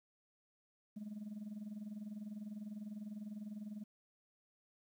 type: tone with tremolo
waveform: sine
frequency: 210 Hz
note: G#3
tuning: 19 cents sharp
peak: -39 dBFS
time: 0.96-3.84 s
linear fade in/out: 10 ms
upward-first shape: sine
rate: 20 Hz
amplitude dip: 75%
effects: tanh soft clip ceiling -40 dBFS + 12-bit